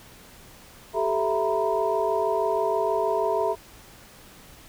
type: tone cluster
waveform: sine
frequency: 389.2 / 435.5 / 662 / 940 / 1000 Hz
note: G4 / A4 / E5 / A#5 / B5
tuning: -12 / -18 / +7 / +14 / +21 cents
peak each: -28 / -27 / -26 / -28 / -33 dBFS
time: 0.93-3.56 s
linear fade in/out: 50 ms
effects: pink hiss -49 dBFS RMS until 4.68 s